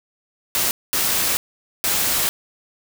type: noise bursts at uneven times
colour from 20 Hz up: white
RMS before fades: -20 dBFS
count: 3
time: 0.55-0.71 / 0.93-1.37 / 1.84-2.29 s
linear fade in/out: 0 ms
effects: none